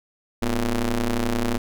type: ring-modulated tone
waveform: sawtooth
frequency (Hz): 114.3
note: A#2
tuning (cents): -34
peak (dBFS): -14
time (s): 0.42-1.58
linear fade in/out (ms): 5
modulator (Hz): 130
effects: none